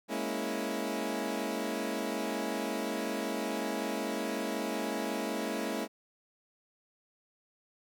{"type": "chord", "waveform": "20% pulse", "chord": "A# half-diminished seventh", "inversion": "third", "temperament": "equal", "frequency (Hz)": [207.7, 233.1, 277.2, 329.6], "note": ["G#3", "A#3", "C#4", "E4"], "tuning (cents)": [0, 0, 0, 0], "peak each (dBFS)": -33, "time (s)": [0.08, 5.88], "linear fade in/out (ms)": 50, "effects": []}